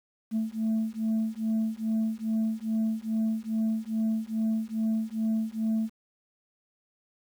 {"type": "beating tone pair", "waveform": "sine", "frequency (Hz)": [220, 222.4], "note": ["A3", "A3"], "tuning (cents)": [0, 19], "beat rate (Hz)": 2.4, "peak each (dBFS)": [-27, -27], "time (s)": [0.31, 5.9], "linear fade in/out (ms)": 50, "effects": ["tanh soft clip ceiling -22 dBFS", "9-bit"]}